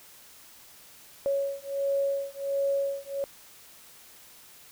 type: beating tone pair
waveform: sine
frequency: 554.4 / 555.8 Hz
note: C#5 / C#5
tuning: 0 / +4 cents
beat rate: 1.4 Hz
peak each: -29 dBFS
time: 1.26-3.24 s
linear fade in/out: 0 ms
effects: white hiss -52 dBFS RMS until 4.71 s